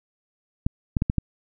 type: clicks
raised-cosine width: 5 ms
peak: -9 dBFS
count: 5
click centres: 0.665 / 0.968 / 1.021 / 1.099 / 1.183 s
effects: none